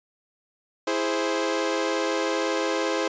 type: chord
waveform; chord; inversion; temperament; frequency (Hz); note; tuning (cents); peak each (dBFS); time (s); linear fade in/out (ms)
sawtooth; E augmented; none; equal; 329.6 / 415.3 / 523.3; E4 / G#4 / B#4; 0 / 0 / 0; -24 / -25 / -23; 0.87-3.08; 5
effects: resampled to 16000 Hz